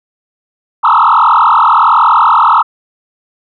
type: tone with frequency modulation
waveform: sine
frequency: 1100 Hz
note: C#6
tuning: 14 cents flat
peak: -3 dBFS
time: 0.83-2.63 s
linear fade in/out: 20 ms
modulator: 41.3 Hz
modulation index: 5.6
effects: tanh soft clip ceiling -1 dBFS